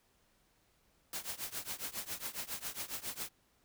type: noise with tremolo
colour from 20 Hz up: white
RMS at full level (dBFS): -38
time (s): 1.13-3.29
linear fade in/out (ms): 2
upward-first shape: triangle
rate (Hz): 7.3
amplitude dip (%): 95
effects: pink hiss -72 dBFS RMS until 3.64 s